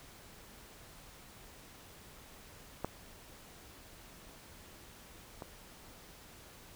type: clicks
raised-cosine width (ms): 1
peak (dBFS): -20 / -28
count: 2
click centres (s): 2.846 / 5.422
effects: pink hiss -55 dBFS RMS until 6.75 s